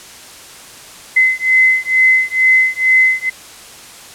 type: beating tone pair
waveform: sine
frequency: 2044 / 2046.2 Hz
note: C7 / C7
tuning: -41 / -39 cents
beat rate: 2.2 Hz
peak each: -12 dBFS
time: 1.16-3.3 s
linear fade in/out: 10 ms
effects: white hiss -36 dBFS RMS until 4.14 s + low-pass 10000 Hz 12 dB/octave